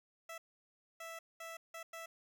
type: tone bursts at uneven times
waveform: 15% pulse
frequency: 659.3 Hz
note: E5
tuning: in tune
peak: -39 dBFS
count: 5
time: 0.29-0.38 / 1-1.19 / 1.4-1.57 / 1.74-1.83 / 1.93-2.06 s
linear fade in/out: 5 ms
effects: none